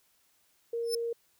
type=tone; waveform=sine; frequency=466.2 Hz; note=A#4; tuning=in tune; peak=-30 dBFS; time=0.73-1.13 s; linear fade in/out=5 ms
type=tone with exponential growth; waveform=sawtooth; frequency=5274 Hz; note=E8; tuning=in tune; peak=-24 dBFS; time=0.83-0.95 s; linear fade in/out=5 ms; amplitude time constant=24 ms
effects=white hiss -69 dBFS RMS until 1.39 s